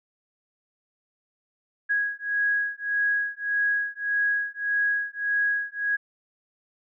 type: beating tone pair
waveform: sine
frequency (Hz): 1655 / 1656.7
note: G#6 / G#6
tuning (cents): -6 / -5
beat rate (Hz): 1.7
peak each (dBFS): -26 / -26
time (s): 1.89-5.97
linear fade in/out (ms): 20
effects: none